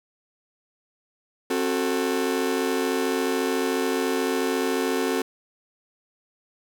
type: chord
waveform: 40% pulse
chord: F# diminished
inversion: second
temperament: just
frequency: 266.4 / 370 / 444 Hz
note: C4 / F#4 / A4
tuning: +31 / 0 / +16 cents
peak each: -26 dBFS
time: 1.5-5.22 s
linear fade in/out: 5 ms
effects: none